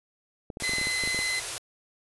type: clicks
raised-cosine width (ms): 2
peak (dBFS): -23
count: 12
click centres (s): 0.502 / 0.571 / 0.623 / 0.694 / 0.735 / 0.784 / 0.814 / 0.871 / 1.037 / 1.075 / 1.146 / 1.19
type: band-stop noise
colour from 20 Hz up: white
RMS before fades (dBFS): -33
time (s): 0.6-1.58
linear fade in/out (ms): 0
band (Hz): 140 to 340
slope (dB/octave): 48
type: tone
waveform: 30% pulse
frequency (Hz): 2039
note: C7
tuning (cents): -45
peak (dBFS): -24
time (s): 0.63-1.4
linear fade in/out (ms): 10
effects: resampled to 24000 Hz